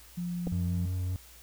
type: tone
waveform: sine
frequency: 175.3 Hz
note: F3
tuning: 7 cents sharp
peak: -31 dBFS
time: 0.17-0.86 s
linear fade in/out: 10 ms
type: clicks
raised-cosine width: 2 ms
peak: -23 dBFS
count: 2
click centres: 0.47 / 0.474 s
type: tone with vibrato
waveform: triangle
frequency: 91.2 Hz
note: F#2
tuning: 24 cents flat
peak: -27 dBFS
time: 0.52-1.16 s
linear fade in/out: 0 ms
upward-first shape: triangle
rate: 5.3 Hz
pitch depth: 22 cents each way
effects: added 60 Hz sine -55 dBFS peak until 1.42 s + white hiss -54 dBFS RMS until 1.42 s